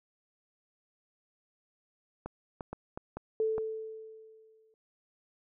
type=clicks; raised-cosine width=1 ms; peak=-24 dBFS; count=6; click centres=2.26 / 2.608 / 2.73 / 2.975 / 3.17 / 3.581 s
type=tone with exponential decay; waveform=sine; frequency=440 Hz; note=A4; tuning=in tune; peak=-25 dBFS; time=3.4-4.74 s; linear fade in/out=1 ms; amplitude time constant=290 ms
effects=none